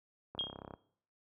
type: click train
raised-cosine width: 1 ms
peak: -31 dBFS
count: 14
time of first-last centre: 0.35-0.738 s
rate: 33.5 Hz
type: tone with exponential decay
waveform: sine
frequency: 3245 Hz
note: G#7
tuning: 41 cents flat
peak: -30 dBFS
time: 0.39-0.66 s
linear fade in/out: 1 ms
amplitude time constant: 58 ms
effects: noise-tail reverb RT60 0.6 s tail -19 dB re dry + high-pass 60 Hz 12 dB/octave